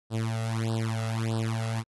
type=tone with flanger; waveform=sawtooth; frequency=112.6 Hz; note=A2; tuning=40 cents sharp; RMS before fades=-29 dBFS; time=0.1-1.84 s; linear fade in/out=50 ms; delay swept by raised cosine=0.22 to 1.52 ms; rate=1.6 Hz; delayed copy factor=+0.9; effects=AAC 32 kbps